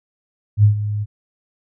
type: tone with ADSR envelope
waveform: sine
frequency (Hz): 104.5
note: G#2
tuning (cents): +11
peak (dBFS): -6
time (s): 0.57-1.06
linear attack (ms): 66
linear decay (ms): 110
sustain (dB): -13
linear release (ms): 36
effects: none